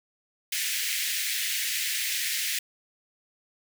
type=high-pass noise; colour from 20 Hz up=pink; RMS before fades=-29 dBFS; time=0.52-2.59 s; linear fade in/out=5 ms; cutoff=1800 Hz; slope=48 dB/octave; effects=none